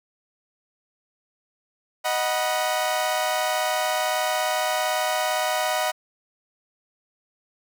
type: chord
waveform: sawtooth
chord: B major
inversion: first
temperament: equal with one note detuned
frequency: 622.3 / 740 / 974.2 Hz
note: D#5 / F#5 / B5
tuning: 0 / 0 / -24 cents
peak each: -22 / -22 / -25 dBFS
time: 2.04-5.92 s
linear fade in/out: 20 ms
effects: none